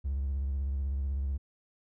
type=tone with vibrato; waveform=triangle; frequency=68.6 Hz; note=C#2; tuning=17 cents flat; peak=-26 dBFS; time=0.04-1.38 s; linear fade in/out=20 ms; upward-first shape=sine; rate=16 Hz; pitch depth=84 cents each way; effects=tanh soft clip ceiling -24 dBFS